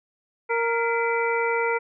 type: harmonic tone with a mistuned harmonic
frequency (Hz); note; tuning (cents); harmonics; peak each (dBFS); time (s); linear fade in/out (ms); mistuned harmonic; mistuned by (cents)
465.1; A#4; -4; 1 / 2 / 3 / 4 / 5; -24 / -27 / -29 / -30 / -31; 0.49-1.79; 20; 4; +140
effects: none